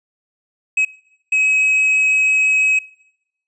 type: tone bursts at uneven times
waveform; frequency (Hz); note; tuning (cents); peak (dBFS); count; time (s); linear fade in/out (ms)
triangle; 2551; D#7; +43; -11; 2; 0.77-0.85 / 1.32-2.79; 5
effects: noise-tail reverb RT60 0.8 s tail -21 dB re dry + resampled to 22050 Hz